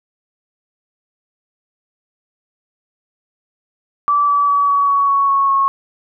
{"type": "tone with pitch steps", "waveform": "sine", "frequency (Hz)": [1159, 1149.7, 1140.4, 1131.2, 1122.1, 1113.1, 1104.1, 1095.2], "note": ["D6", "D6", "C#6", "C#6", "C#6", "C#6", "C#6", "C#6"], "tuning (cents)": [-23, -37, 49, 35, 21, 7, -7, -21], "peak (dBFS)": -11, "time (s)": [4.08, 5.68], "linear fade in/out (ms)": 0, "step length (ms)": 200, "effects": []}